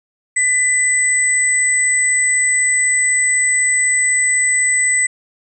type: tone pair together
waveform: sine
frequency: 2000 / 8028 Hz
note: B6 / B8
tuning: +21 / +27 cents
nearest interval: 2 octaves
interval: 2406 cents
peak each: -15 dBFS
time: 0.36-5.07 s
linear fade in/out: 10 ms
effects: none